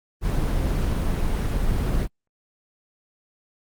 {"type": "noise", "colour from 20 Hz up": "brown", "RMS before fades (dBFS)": -22, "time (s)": [0.21, 2.08], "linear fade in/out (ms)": 50, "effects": ["Opus 24 kbps"]}